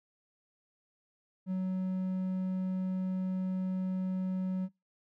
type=tone; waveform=triangle; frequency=186.4 Hz; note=F#3; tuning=13 cents sharp; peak=-28 dBFS; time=1.46-4.69 s; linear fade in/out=50 ms; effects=noise-tail reverb RT60 0.2 s tail -23 dB re dry